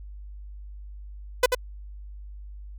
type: tone with echo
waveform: sawtooth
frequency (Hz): 501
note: B4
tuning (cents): +25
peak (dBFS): -11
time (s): 1.43-1.46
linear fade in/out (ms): 5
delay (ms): 89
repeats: 1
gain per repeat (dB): -5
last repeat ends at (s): 1.549
effects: added 50 Hz sine -38 dBFS peak until 2.78 s